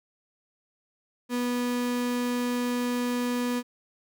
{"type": "tone", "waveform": "35% pulse", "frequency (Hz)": 244.8, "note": "B3", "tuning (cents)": -15, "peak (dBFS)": -24, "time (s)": [1.29, 3.63], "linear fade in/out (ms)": 50, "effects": []}